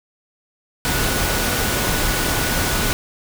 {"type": "tone in noise", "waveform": "sine", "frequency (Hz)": 1472, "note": "F#6", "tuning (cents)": -9, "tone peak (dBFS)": -29, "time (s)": [0.85, 2.93], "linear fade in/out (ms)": 0, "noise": "pink", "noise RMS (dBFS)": -20, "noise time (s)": [0.85, 2.93], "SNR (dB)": -12, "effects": []}